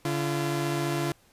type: tone pair together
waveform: sawtooth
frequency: 143.5 / 341.3 Hz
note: D3 / F4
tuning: -40 / -40 cents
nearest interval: octave + minor third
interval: 1500 cents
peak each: -25 dBFS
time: 0.05-1.12 s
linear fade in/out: 2 ms
effects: pink hiss -61 dBFS RMS until 1.32 s + resampled to 32000 Hz